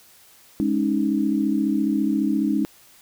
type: chord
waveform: sine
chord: Ab suspended fourth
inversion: none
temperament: just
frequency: 207.7 / 276.9 / 311.5 Hz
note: Ab3 / Db4 / Eb4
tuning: 0 / -2 / +2 cents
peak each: -23 dBFS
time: 0.6-2.65 s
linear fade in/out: 0 ms
effects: white hiss -52 dBFS RMS until 3.01 s